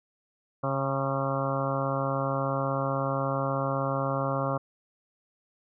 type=harmonic tone with a mistuned harmonic; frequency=136.4 Hz; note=C#3; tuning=28 cents flat; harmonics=1 / 2 / 3 / 4 / 5 / 6 / 7 / 8 / 9 / 10; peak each=-31 / -35 / -40 / -31 / -36 / -39 / -39 / -35 / -36 / -39 dBFS; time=0.63-4.58 s; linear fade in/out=10 ms; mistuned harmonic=9; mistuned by=-30 cents; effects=none